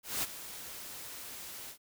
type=noise with ADSR envelope; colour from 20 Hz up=white; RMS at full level=-32 dBFS; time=0.03-1.78 s; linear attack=200 ms; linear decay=28 ms; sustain=-13 dB; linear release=93 ms; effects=none